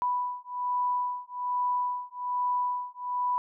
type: beating tone pair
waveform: sine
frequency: 987.8 / 989 Hz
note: B5 / B5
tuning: 0 / +2 cents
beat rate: 1.2 Hz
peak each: -30 dBFS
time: 0.02-3.38 s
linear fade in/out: 0 ms
effects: none